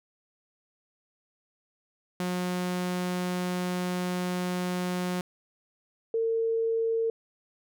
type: tone pair in turn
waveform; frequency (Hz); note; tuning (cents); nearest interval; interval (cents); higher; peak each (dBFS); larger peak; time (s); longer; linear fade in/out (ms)
sawtooth / sine; 180 / 453.6; F#3 / A#4; -47 / -47; octave + major third; 1600; second; -24; neither; 2.2-5.21 / 6.14-7.1; first; 2
effects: none